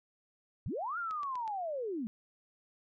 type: linear two-way sweep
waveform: sine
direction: up then down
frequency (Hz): 68.8 to 1431 to 204.1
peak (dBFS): -34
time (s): 0.66-2.07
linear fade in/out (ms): 0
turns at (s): 0.98
type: click train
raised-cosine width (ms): 0.2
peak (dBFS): -33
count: 4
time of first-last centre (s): 1.11-1.478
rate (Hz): 8.16
effects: none